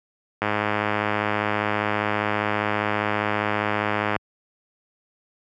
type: click train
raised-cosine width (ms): 0.5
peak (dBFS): -7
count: 394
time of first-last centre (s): 0.42-4.163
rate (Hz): 105
effects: high-pass 80 Hz 12 dB/octave